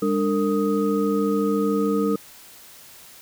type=tone cluster; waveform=sine; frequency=201.9 / 295.5 / 456.2 / 1250 Hz; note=G#3 / D4 / A#4 / D#6; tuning=-49 / +11 / -37 / +8 cents; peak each=-23 / -24 / -23 / -31 dBFS; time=0.02-2.16 s; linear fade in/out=5 ms; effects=white hiss -46 dBFS RMS until 3.21 s